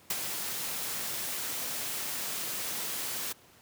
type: noise with ADSR envelope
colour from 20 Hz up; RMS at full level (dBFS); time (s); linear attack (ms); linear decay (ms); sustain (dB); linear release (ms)
white; -29; 0.1-3.33; 5; 35; -6; 11
effects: pink hiss -58 dBFS RMS until 3.61 s + high-pass 100 Hz 12 dB/octave